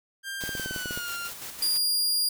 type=tone with pitch glide; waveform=sawtooth; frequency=1592 to 1393.9 Hz; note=G6 to F6; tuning=+26 to -4 cents; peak=-29 dBFS; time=0.23-1.31 s; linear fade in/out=50 ms; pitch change=-230 cents; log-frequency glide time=0.52-1.12 s
type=noise with tremolo; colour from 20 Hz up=white; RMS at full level=-38 dBFS; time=0.4-1.78 s; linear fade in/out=10 ms; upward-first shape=square; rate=5.9 Hz; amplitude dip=40%
type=clicks; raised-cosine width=2 ms; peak=-23 dBFS; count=10; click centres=0.438 / 0.492 / 0.552 / 0.597 / 0.66 / 0.71 / 0.762 / 0.858 / 0.909 / 0.975 s
type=tone; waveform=sawtooth; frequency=4826 Hz; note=D8; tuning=46 cents sharp; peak=-20 dBFS; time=1.62-2.29 s; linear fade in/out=5 ms
effects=none

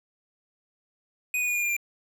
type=tone with pitch steps; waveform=square; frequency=2489 / 2468 / 2446 / 2425 / 2404 / 2383 Hz; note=D#7 / D#7 / D#7 / D#7 / D7 / D7; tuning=0 / -15 / -30 / -45 / +40 / +25 cents; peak=-25 dBFS; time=1.34-1.766 s; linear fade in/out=2 ms; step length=71 ms; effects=none

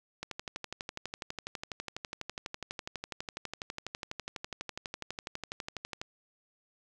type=click train; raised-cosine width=0.2 ms; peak=-20 dBFS; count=71; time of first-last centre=0.23-6.015 s; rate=12.1 Hz; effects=none

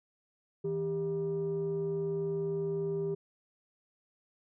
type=tone pair together; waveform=sine; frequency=160.3 / 397.5 Hz; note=E3 / G4; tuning=-48 / +24 cents; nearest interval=octave + major third; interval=1572 cents; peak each=-35 / -30 dBFS; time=0.64-3.15 s; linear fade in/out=10 ms; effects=tanh soft clip ceiling -26 dBFS

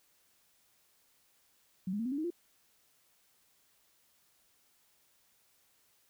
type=tone with pitch steps; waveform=sine; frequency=186 / 206.4 / 229 / 254.1 / 281.9 / 312.8 / 347.1 Hz; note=F#3 / G#3 / A#3 / B3 / C#4 / D#4 / F4; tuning=+9 / -10 / -31 / +49 / +29 / +9 / -11 cents; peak=-32 dBFS; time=1.87-2.304 s; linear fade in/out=5 ms; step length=62 ms; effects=white hiss -70 dBFS RMS until 6.09 s

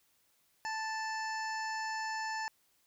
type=harmonic tone; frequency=880 Hz; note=A5; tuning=in tune; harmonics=1 / 2 / 3 / 5 / 6 / 7 / 8; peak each=-37 / -39 / -49 / -51 / -47 / -57 / -52 dBFS; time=0.65-2.48 s; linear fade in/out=0 ms; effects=white hiss -72 dBFS RMS until 2.86 s

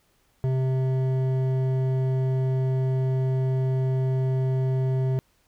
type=tone with hard clipping; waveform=sine; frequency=130.81 Hz; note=C3; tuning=in tune; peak=-23 dBFS; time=0.44-5.19 s; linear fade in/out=0 ms; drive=10 dB; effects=pink hiss -66 dBFS RMS until 5.47 s

